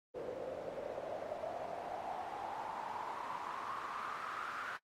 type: noise with band-pass filter sweep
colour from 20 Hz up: pink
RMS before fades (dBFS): -43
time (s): 0.14-4.78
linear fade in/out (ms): 20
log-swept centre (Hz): 480 to 1400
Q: 5.9
effects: noise-tail reverb RT60 0.1 s tail -23 dB re dry + AAC 48 kbps